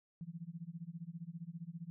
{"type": "tone with tremolo", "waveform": "sine", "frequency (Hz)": 168, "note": "E3", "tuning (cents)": 33, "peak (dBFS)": -40, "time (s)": [0.21, 1.9], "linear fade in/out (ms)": 0, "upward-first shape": "sine", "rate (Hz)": 15, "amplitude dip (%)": 95, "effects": []}